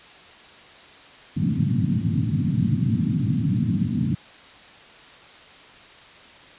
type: band-pass noise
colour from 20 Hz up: pink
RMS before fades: -22 dBFS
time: 1.36-4.15 s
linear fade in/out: 10 ms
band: 100 to 260 Hz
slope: 48 dB/octave
effects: white hiss -46 dBFS RMS until 6.58 s + resampled to 8000 Hz